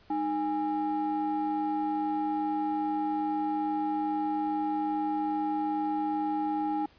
triangle ring-modulated tone, 256.9 Hz, C4, 32 cents flat, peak -22 dBFS, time 0.1-6.86 s, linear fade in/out 5 ms, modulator 565 Hz, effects pink hiss -60 dBFS RMS until 6.98 s + resampled to 11025 Hz

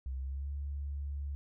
sine tone with pitch glide, 65.41 to 70.92 Hz, C2 to C#2, 0 to +40 cents, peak -35 dBFS, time 0.06-1.35 s, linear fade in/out 0 ms, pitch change +140 cents, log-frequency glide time 0.17-0.5 s, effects none

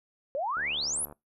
sine exponential sweep, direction up, 523.3 to 11710 Hz, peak -28 dBFS, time 0.35-1.05 s, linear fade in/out 0 ms
click train, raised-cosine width 1 ms, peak -32 dBFS, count 42, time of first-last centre 0.57-1.125 s, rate 73.9 Hz
effects noise-tail reverb RT60 0.2 s tail -23 dB re dry

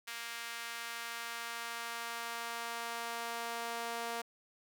sawtooth tone with high-pass filter sweep, 233.1 Hz, A#3, in tune, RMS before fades -41 dBFS, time 0.07-4.22 s, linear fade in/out 10 ms, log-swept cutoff 1800 to 650 Hz, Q 1.1, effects none

